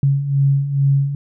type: beating tone pair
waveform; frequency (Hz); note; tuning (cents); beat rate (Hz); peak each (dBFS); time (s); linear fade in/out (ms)
sine; 137.2 / 139.5; C#3 / C#3; -17 / +11; 2.3; -20 / -14; 0.03-1.15; 2
effects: none